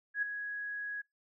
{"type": "tone with ADSR envelope", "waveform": "sine", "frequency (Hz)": 1665, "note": "G#6", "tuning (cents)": 4, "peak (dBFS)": -27, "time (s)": [0.14, 1.02], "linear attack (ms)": 85, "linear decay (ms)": 6, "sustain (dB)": -9, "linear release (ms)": 14, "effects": ["noise-tail reverb RT60 0.2 s tail -26 dB re dry"]}